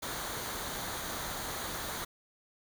pink noise with comb filter, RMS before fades -38 dBFS, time 0.02-2.05 s, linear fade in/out 10 ms, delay 0.38 ms, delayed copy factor -0.5, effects none

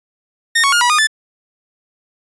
sawtooth tone with pitch steps, 1838 / 1110 / 1422 / 972 / 1227 / 1751 Hz, A#6 / C#6 / F6 / B5 / D#6 / A6, -25 / +2 / +31 / -28 / -25 / -9 cents, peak -7 dBFS, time 0.55-1.072 s, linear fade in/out 10 ms, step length 87 ms, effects resampled to 24000 Hz

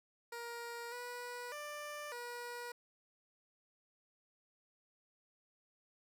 15% pulse tone with pitch steps, 471.1 / 488.1 / 592 / 482 Hz, A#4 / B4 / D5 / B4, +18 / -20 / +14 / -42 cents, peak -37 dBFS, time 0.32-2.72 s, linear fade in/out 5 ms, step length 600 ms, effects none

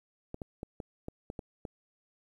clicks, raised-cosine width 2 ms, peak -25 dBFS, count 8, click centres 0.344 / 0.418 / 0.631 / 0.802 / 1.084 / 1.301 / 1.392 / 1.652 s, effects 10-bit

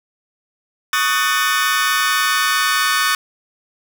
sawtooth chord, D# half-diminished seventh, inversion third, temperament just, 1120.1 / 1244.5 / 1493.4 / 1792.1 Hz, C#6 / D#6 / F#6 / A6, +18 / 0 / +16 / +31 cents, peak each -17 dBFS, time 0.93-3.15 s, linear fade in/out 2 ms, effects none

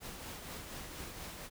pink noise with tremolo, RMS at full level -44 dBFS, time 0-1.5 s, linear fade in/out 50 ms, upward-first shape triangle, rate 4.2 Hz, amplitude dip 40%, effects none

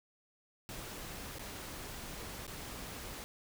pink noise with dropouts, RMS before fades -45 dBFS, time 0.69-3.24 s, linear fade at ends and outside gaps 0 ms, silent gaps 1.385-1.394 / 2.467-2.478 s, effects none

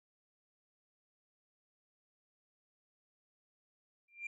sine tone with exponential growth, 2378 Hz, D7, 21 cents sharp, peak -34 dBFS, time 4.08-4.27 s, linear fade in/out 5 ms, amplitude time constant 41 ms, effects tanh soft clip ceiling -35 dBFS

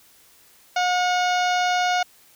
harmonic tone with a mistuned harmonic, 721 Hz, F#5, 45 cents flat, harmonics 1 / 2 / 3 / 4 / 5 / 6 / 7 / 8 / 9, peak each -20 / -26 / -30 / -32 / -34 / -36 / -37 / -38 / -39 dBFS, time 0.76-2.03 s, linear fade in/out 5 ms, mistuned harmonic 3, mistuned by +30 cents, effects white hiss -54 dBFS RMS until 2.35 s

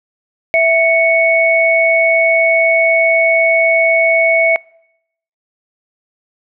sine tone pair together, 659.4 / 2218 Hz, E5 / C#7, 0 / 0 cents, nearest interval octave + major sixth, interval 2100 cents, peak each -11 dBFS, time 0.54-4.56 s, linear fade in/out 0 ms, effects noise-tail reverb RT60 0.8 s tail -26 dB re dry

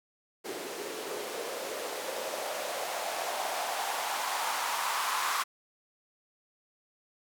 blue noise with band-pass filter sweep, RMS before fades -34 dBFS, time 0.44-5.44 s, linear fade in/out 20 ms, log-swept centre 370 to 1100 Hz, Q 3.2, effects none

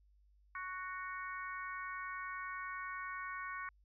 harmonic tone, 370 Hz, F#4, in tune, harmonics 3 / 4 / 5 / 6, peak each -44 / -46 / -48 / -50 dBFS, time 0.55-3.69 s, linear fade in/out 2 ms, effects added 50 Hz sine -65 dBFS peak until 3.84 s

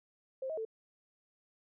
sine tone with pitch steps, 527 / 634 / 444 Hz, C5 / D#5 / A4, +12 / +32 / +16 cents, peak -35 dBFS, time 0.42-0.651 s, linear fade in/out 5 ms, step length 77 ms, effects none

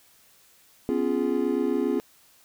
triangle chord, C# dominant seventh, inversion third, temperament just, 249.5 / 277.2 / 346.5 / 415.8 Hz, B3 / C#4 / E#4 / G#4, +18 / 0 / -14 / +2 cents, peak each -26 dBFS, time 0.89-2 s, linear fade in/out 0 ms, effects white hiss -58 dBFS RMS until 2.44 s

